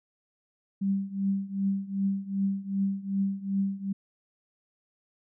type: tone with tremolo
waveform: sine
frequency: 196 Hz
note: G3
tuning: in tune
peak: -22 dBFS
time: 0.81-3.93 s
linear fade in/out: 10 ms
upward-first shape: triangle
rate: 2.6 Hz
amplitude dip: 90%
effects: none